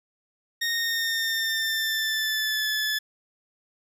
20% pulse tone with pitch glide, 1853 to 1728.9 Hz, A#6 to A6, -11 to -31 cents, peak -19 dBFS, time 0.61-2.99 s, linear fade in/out 10 ms, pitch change -120 cents, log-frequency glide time 0.72-2.68 s, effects resampled to 32000 Hz + 10-bit

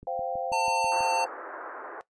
click train, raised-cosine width 3 ms, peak -33 dBFS, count 7, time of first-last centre 0.03-1.007 s, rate 6.14 Hz
sine chord, C suspended fourth, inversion none, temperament equal, 523.3 / 698.5 / 784 Hz, C5 / F5 / G5, 0 / 0 / 0 cents, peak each -33 dBFS, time 0.07-1.26 s, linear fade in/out 2 ms
square tone, 899 Hz, A5, 37 cents sharp, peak -25 dBFS, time 0.52-1.25 s, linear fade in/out 10 ms
white band-pass noise, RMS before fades -40 dBFS, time 0.92-2.01 s, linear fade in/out 0 ms, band 320 to 1600 Hz, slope 48 dB/octave
effects noise-tail reverb RT60 0.1 s tail -17 dB re dry + resampled to 22050 Hz

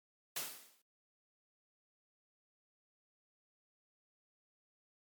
white noise with exponential decay, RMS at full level -36 dBFS, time 0.36-0.82 s, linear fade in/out 5 ms, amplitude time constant 100 ms, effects high-pass 200 Hz 12 dB/octave + MP3 96 kbps

